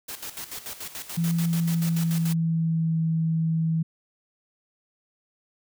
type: noise with tremolo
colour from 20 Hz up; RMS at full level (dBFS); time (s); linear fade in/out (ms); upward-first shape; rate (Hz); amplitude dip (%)
white; -35; 0.08-2.34; 10; square; 6.9; 70
type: tone with pitch glide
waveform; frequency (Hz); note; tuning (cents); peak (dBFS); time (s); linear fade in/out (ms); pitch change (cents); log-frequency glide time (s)
sine; 167.8 to 162.08; E3 to E3; +31 to -29; -21; 1.17-3.83; 10; -60; 1.41-2.99
effects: none